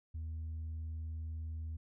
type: tone with tanh clipping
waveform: sine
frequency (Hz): 79.9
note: D#2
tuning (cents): +47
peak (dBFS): -39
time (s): 0.14-1.77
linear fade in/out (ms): 10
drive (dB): 1
effects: none